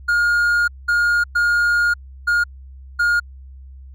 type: tone bursts at uneven times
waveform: triangle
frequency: 1423 Hz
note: F6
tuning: 32 cents sharp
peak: -12 dBFS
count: 5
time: 0.08-0.68 / 0.88-1.24 / 1.35-1.94 / 2.27-2.44 / 2.99-3.2 s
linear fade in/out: 10 ms
effects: added 66 Hz sine -36 dBFS peak until 3.94 s